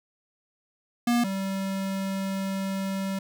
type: tone pair in turn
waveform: square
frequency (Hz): 239 / 193.56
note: A#3 / G3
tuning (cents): +43 / -22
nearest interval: major third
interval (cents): 365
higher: first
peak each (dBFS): -21 / -28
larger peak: first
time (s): 1.07-1.24 / 1.24-3.19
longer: second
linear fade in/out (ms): 5
effects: none